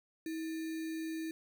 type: tone with sample-and-hold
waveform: sine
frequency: 321.5 Hz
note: E4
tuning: 43 cents flat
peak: -36 dBFS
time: 0.26-1.31 s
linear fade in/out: 2 ms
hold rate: 2100 Hz
effects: none